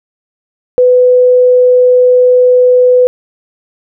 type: tone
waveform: sine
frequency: 499.5 Hz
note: B4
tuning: 20 cents sharp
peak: -3 dBFS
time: 0.78-3.07 s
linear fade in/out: 0 ms
effects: none